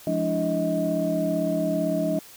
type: tone cluster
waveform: sine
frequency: 173.1 / 208.7 / 288.5 / 326.3 / 633 Hz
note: F3 / G#3 / D4 / E4 / D#5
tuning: -15 / +9 / -31 / -18 / +30 cents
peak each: -28 / -31 / -27 / -32 / -25 dBFS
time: 0.07-2.19 s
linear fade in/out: 2 ms
effects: tanh soft clip ceiling -12 dBFS + white hiss -47 dBFS RMS until 2.36 s